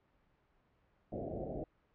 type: low-pass noise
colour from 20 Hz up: white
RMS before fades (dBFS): -41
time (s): 1.12-1.64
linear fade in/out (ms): 5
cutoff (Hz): 720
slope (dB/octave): 96
effects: pink hiss -73 dBFS RMS until 1.94 s + low-pass 2000 Hz 12 dB/octave